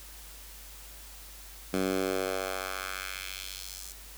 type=tone with high-pass filter sweep; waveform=10% pulse; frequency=94.6 Hz; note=F#2; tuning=39 cents sharp; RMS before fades=-34 dBFS; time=1.73-3.93 s; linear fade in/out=10 ms; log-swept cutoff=200 to 7000 Hz; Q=1.3; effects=added 50 Hz sine -49 dBFS peak until 4.17 s + white hiss -49 dBFS RMS until 4.17 s